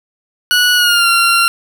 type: tone with pitch glide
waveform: 20% pulse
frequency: 1468 to 1377.6 Hz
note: F#6 to F6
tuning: -14 to -24 cents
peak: -4 dBFS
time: 0.51-1.48 s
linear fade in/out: 0 ms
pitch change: -110 cents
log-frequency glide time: 0.75-1.08 s
effects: none